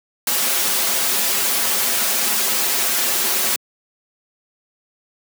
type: noise with comb filter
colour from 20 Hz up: white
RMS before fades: -19 dBFS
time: 0.27-3.56 s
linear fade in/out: 2 ms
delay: 6.6 ms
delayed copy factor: -1
effects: high-pass 200 Hz 12 dB/octave